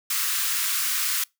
white high-pass noise, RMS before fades -25 dBFS, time 0.1-1.24 s, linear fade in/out 5 ms, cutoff 1100 Hz, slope 48 dB/octave, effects noise-tail reverb RT60 0.2 s tail -25 dB re dry

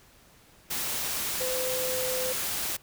sine tone in noise, 511 Hz, C5, 41 cents flat, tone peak -30 dBFS, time 1.4-2.33 s, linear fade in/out 10 ms, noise white, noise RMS -31 dBFS, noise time 0.7-2.77 s, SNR -2 dB, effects pink hiss -57 dBFS RMS until 2.82 s

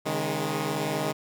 10% pulse chord, C# suspended second, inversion none, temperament equal with one note detuned, 135.9 / 155.56 / 207.7 Hz, C#3 / D#3 / G#3, -34 / 0 / 0 cents, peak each -24 / -21 / -24 dBFS, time 0.05-1.13 s, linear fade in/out 20 ms, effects none

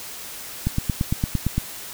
click train, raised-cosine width 5 ms, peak -8 dBFS, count 9, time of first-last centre 0.67-1.58 s, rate 8.79 Hz, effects white hiss -36 dBFS RMS until 1.93 s

